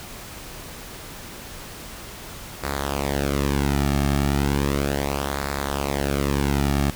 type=tone with flanger; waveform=sawtooth; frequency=70.2 Hz; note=C#2; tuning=22 cents sharp; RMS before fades=-23 dBFS; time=2.63-6.91 s; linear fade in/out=10 ms; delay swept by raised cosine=0.33 to 2.03 ms; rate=0.35 Hz; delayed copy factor=-0.75; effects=pink hiss -38 dBFS RMS until 6.95 s